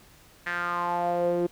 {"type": "tone with band-pass filter sweep", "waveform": "sawtooth", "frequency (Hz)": 174.61, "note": "F3", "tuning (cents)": 0, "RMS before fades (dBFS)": -27, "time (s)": [0.46, 1.47], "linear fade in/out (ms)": 10, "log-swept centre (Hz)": [1800, 380], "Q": 4.9, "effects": ["pink hiss -55 dBFS RMS until 1.51 s"]}